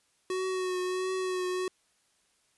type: tone with vibrato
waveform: square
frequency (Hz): 370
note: F#4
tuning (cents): 0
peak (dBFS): -30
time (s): 0.3-1.68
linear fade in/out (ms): 2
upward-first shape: triangle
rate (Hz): 1.5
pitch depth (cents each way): 29
effects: white hiss -70 dBFS RMS until 2.57 s + resampled to 24000 Hz